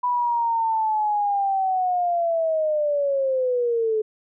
sine linear sweep, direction down, 990 to 427.6 Hz, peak -19 dBFS, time 0.03-4.02 s, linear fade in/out 10 ms, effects none

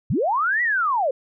sine linear two-way sweep, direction up then down, 82.41 to 1975.5 to 489.9 Hz, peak -18 dBFS, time 0.1-1.11 s, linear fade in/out 5 ms, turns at 0.62 s, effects none

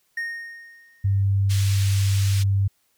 triangle tone with exponential decay, 1852 Hz, A#6, 12 cents flat, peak -22 dBFS, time 0.17-1.23 s, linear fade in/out 5 ms, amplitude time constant 230 ms
sine tone, 98.5 Hz, G2, 9 cents sharp, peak -17 dBFS, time 1.04-2.68 s, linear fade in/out 10 ms
white band-pass noise, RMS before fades -34 dBFS, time 1.49-2.44 s, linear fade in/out 20 ms, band 2000 to 7000 Hz, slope 12 dB/octave
effects white hiss -67 dBFS RMS until 2.97 s

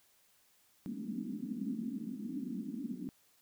white band-pass noise, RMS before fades -40 dBFS, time 0.86-3.09 s, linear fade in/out 0 ms, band 200 to 270 Hz, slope 48 dB/octave, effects white hiss -69 dBFS RMS until 3.41 s

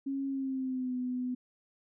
sine tone with pitch glide, 273.4 to 250.7 Hz, C#4 to B3, -24 to +26 cents, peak -31 dBFS, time 0.06-1.35 s, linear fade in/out 10 ms, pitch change -150 cents, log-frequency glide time 0.27-0.96 s, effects none

